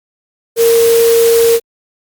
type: tone in noise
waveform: sine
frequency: 462.1 Hz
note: A#4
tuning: 15 cents flat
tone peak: -6 dBFS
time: 0.56-1.6 s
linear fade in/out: 50 ms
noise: white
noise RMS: -19 dBFS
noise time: 0.56-1.6 s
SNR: +10 dB
effects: Opus 48 kbps